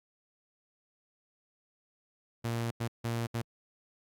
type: tone bursts at uneven times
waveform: sawtooth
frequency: 116.54 Hz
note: A#2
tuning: in tune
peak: -27 dBFS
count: 4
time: 2.44-2.71 / 2.8-2.88 / 3.04-3.27 / 3.34-3.42 s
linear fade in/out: 10 ms
effects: AAC 48 kbps